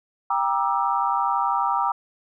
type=chord; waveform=sine; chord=E half-diminished seventh; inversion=first; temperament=just; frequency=791.1 / 949.3 / 1186.7 / 1318.5 Hz; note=G5 / Bb5 / D6 / E6; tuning=+16 / +31 / +18 / 0 cents; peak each=-25 / -24 / -25 / -28 dBFS; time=0.3-1.92 s; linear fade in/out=5 ms; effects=none